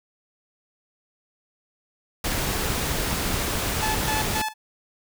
pink noise, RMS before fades -26 dBFS, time 2.24-4.42 s, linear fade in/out 5 ms
click train, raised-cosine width 5 ms, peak -18 dBFS, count 8, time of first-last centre 2.49-3.983 s, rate 4.69 Hz
sawtooth tone with tremolo, 866 Hz, A5, 28 cents flat, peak -21 dBFS, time 3.81-4.54 s, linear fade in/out 20 ms, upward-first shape square, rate 3.7 Hz, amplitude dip 80%
effects none

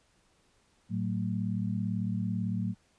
sine tone cluster, 110.8 / 186.2 / 224.2 Hz, A2 / F#3 / A3, +13 / +11 / +33 cents, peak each -33 / -32 / -35 dBFS, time 0.89-2.75 s, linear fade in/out 50 ms, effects pink hiss -68 dBFS RMS until 2.98 s + resampled to 22050 Hz

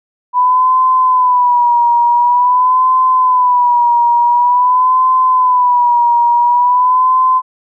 sine tone with vibrato, 987.8 Hz, B5, in tune, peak -7 dBFS, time 0.33-7.42 s, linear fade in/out 50 ms, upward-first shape sine, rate 0.47 Hz, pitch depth 68 cents each way, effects none

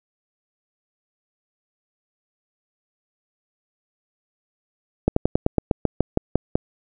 slowing click train, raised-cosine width 2 ms, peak -3 dBFS, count 12, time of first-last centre 5.08-6.555 s, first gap 84 ms, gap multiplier 1.09, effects none

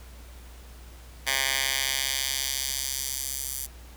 10% pulse tone with high-pass filter sweep, 134.5 Hz, C3, 48 cents sharp, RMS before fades -29 dBFS, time 1.26-3.67 s, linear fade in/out 20 ms, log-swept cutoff 1800 to 8700 Hz, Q 0.89, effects added 60 Hz sine -44 dBFS peak until 3.96 s + pink hiss -52 dBFS RMS until 3.96 s

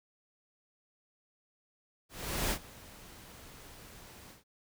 pink noise with ADSR envelope, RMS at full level -31 dBFS, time 2.09-4.44 s, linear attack 420 ms, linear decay 72 ms, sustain -21 dB, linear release 140 ms, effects none

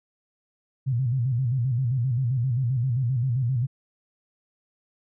sine tone with vibrato, 125.1 Hz, B2, 23 cents sharp, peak -21 dBFS, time 0.86-3.67 s, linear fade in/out 20 ms, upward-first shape square, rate 7.6 Hz, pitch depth 110 cents each way, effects none

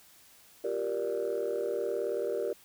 sine chord, G minor seventh, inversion third, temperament just, 352.8 / 392 / 470.4 / 588 Hz, F4 / G4 / Bb4 / D5, +18 / 0 / +16 / +2 cents, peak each -38 / -33 / -32 / -34 dBFS, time 0.64-2.53 s, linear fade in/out 5 ms, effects tanh soft clip ceiling -23 dBFS + white hiss -58 dBFS RMS until 2.64 s

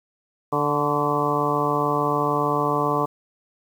harmonic tone with a mistuned harmonic, 146.83 Hz, D3, in tune, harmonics 1 / 2 / 3 / 4 / 5 / 6 / 7 / 8, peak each -29 / -28 / -26 / -29 / -29 / -29 / -26 / -26 dBFS, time 0.52-3.06 s, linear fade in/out 10 ms, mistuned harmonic 8, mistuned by -47 cents, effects 8-bit

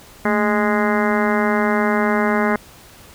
harmonic tone with a mistuned harmonic, 207.7 Hz, G#3, in tune, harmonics 1 / 2 / 3 / 4 / 5 / 6 / 7 / 8 / 9 / 10, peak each -19 / -22 / -24 / -25 / -26 / -27 / -27 / -28 / -29 / -29 dBFS, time 0.25-2.56 s, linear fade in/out 2 ms, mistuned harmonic 1, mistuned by +100 cents, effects pink hiss -44 dBFS RMS until 3.14 s

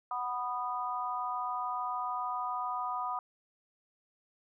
sine chord, B major, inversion second, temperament just, 740.8 / 987.8 / 1234.7 Hz, F#5 / B5 / D#6, +2 / 0 / -14 cents, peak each -38 / -36 / -36 dBFS, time 0.11-3.19 s, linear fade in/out 2 ms, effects none

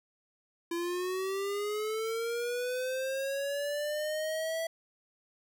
square linear sweep, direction up, 337.4 to 659.3 Hz, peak -32 dBFS, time 0.71-4.67 s, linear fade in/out 5 ms, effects none

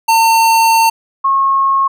square / sine tone pair in turn, 905 / 1087.2 Hz, A5 / C#6, +48 / -34 cents, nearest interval minor third, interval 318 cents, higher second, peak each -8 / -9 dBFS, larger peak first, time 0.08-0.9 / 1.24-1.88 s, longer first, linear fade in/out 10 ms, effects none

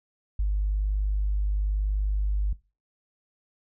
sine tone, 50.5 Hz, G#1, 48 cents flat, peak -21 dBFS, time 0.39-2.53 s, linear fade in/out 5 ms, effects noise-tail reverb RT60 0.3 s tail -21 dB re dry + tanh soft clip ceiling -17 dBFS

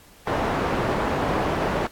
white low-pass noise, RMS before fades -24 dBFS, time 0.27-1.87 s, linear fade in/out 2 ms, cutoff 870 Hz, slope 12 dB/octave, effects pink hiss -51 dBFS RMS until 1.91 s + AAC 64 kbps

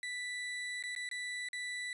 35% pulse tone with dropouts, 1975.5 Hz, B6, in tune, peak -36 dBFS, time 0.03-1.93 s, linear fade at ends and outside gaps 1 ms, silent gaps 0.826-0.837 / 0.951-0.962 / 1.09-1.113 / 1.487-1.531 s, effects resampled to 24000 Hz

